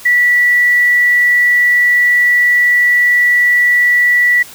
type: tone with quantisation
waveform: sine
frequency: 1950 Hz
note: B6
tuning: 23 cents flat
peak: -7 dBFS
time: 0.05-4.43 s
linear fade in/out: 10 ms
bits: 6
effects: white hiss -35 dBFS RMS until 4.54 s